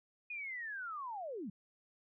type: linear sweep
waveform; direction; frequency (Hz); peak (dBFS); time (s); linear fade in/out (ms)
sine; down; 2489 to 169.5; -40; 0.3-1.5; 5
effects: none